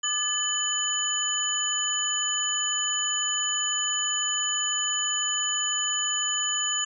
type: tone cluster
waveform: sine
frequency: 1198 / 1718 / 3006 / 6920 Hz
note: D6 / A6 / F#7 / A8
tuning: +34 / -42 / +27 / -30 cents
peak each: -35 / -35 / -28 / -27 dBFS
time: 0.03-6.85 s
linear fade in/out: 10 ms
effects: none